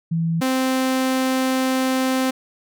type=tone pair in turn; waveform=sine / sawtooth; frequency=165 / 260.6 Hz; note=E3 / C4; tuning=+2 / -7 cents; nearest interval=minor sixth; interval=791 cents; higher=second; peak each=-18 / -14 dBFS; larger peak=second; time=0.11-0.41 / 0.41-2.31 s; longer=second; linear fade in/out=10 ms; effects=none